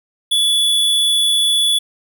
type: tone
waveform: square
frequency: 3433 Hz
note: A7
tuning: 43 cents flat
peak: -13 dBFS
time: 0.31-1.79 s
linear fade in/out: 10 ms
effects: none